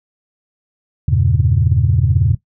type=chord; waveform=sine; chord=E diminished seventh; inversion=none; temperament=equal; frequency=82.41 / 98 / 116.54 / 138.59 Hz; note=E2 / G2 / Bb2 / Db3; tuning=0 / 0 / 0 / 0 cents; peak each=-16 dBFS; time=1.08-2.35 s; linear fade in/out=5 ms; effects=noise-tail reverb RT60 0.1 s tail -17 dB re dry + tanh soft clip ceiling -1 dBFS